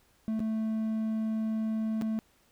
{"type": "tone with dropouts", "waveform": "triangle", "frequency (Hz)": 220, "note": "A3", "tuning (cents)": 0, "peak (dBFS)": -26, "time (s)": [0.28, 2.19], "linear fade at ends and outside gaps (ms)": 0, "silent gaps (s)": [[0.394, 0.403], [2.013, 2.02]], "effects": ["pink hiss -66 dBFS RMS until 2.51 s"]}